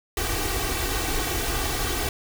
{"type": "noise with comb filter", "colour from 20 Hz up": "pink", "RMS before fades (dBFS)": -26, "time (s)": [0.17, 2.09], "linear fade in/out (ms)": 2, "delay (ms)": 2.6, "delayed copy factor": 0.8, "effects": []}